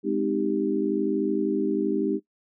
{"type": "chord", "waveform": "sine", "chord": "Ab major seventh", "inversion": "none", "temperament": "equal with one note detuned", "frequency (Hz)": [207.7, 258.3, 311.1, 392], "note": ["Ab3", "C4", "Eb4", "G4"], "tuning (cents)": [0, -22, 0, 0], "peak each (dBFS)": [-29, -30, -26, -27], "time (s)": [0.03, 2.2], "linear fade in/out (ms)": 50, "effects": ["noise-tail reverb RT60 0.1 s tail -17 dB re dry"]}